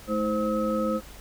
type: tone cluster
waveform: sine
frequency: 215.7 / 320.3 / 522 / 1283 Hz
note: A3 / E4 / C5 / E6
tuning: -34 / -50 / -4 / -47 cents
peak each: -27 / -32 / -27 / -32 dBFS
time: 0.07-1.01 s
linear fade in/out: 50 ms
effects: added 50 Hz sine -47 dBFS peak until 1.2 s + pink hiss -47 dBFS RMS until 1.2 s